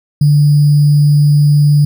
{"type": "tone with sample-and-hold", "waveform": "sine", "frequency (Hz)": 146.83, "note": "D3", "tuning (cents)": 0, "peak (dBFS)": -5, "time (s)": [0.21, 1.85], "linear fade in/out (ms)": 5, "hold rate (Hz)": 4900, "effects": []}